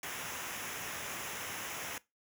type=noise with comb filter; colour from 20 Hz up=pink; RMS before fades=-41 dBFS; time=0.03-1.98 s; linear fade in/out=2 ms; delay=0.23 ms; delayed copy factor=-0.65; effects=noise-tail reverb RT60 0.2 s tail -19 dB re dry + high-pass 100 Hz 12 dB/octave